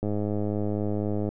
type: click train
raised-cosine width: 2 ms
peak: -16 dBFS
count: 132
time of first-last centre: 0.03-1.29 s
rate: 104 Hz
effects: none